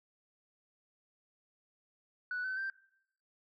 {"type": "tone with pitch steps", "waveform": "sine", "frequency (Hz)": [1480, 1523.4, 1568], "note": ["F#6", "G6", "G6"], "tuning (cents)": [0, -50, 0], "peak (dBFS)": -33, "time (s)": [2.31, 2.7], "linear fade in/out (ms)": 2, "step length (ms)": 130, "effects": ["noise-tail reverb RT60 0.7 s tail -21 dB re dry", "tanh soft clip ceiling -31 dBFS"]}